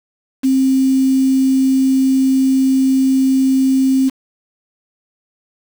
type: tone with quantisation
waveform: sine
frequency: 264.8 Hz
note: C4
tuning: 21 cents sharp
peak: -10 dBFS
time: 0.43-4.1 s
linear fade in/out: 20 ms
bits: 5
effects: none